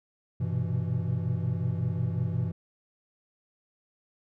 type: tone cluster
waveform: triangle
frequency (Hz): 98 / 121.1 / 126.6 / 166.4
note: G2 / B2 / B2 / E3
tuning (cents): 0 / -34 / +43 / +17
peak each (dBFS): -30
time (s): 0.4-2.52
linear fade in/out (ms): 10
effects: none